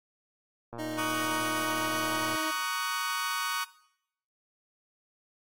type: click train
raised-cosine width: 1 ms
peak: -27 dBFS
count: 191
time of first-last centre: 0.73-2.354 s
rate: 117 Hz
type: tone with pitch glide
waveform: 25% pulse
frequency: 311.1 to 315.3 Hz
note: D#4 to D#4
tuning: 0 to +23 cents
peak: -30 dBFS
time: 0.78-2.52 s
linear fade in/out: 20 ms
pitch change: +23 cents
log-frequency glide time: 0.91-2.29 s
type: chord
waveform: sawtooth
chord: D# minor seventh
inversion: second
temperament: just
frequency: 933.4 / 1120.1 / 1244.5 / 1493.4 Hz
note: A#5 / C#6 / D#6 / F#6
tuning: +2 / +18 / 0 / +16 cents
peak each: -35 / -30 / -32 / -31 dBFS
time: 0.97-3.65 s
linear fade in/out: 20 ms
effects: noise-tail reverb RT60 0.7 s tail -18 dB re dry + AAC 48 kbps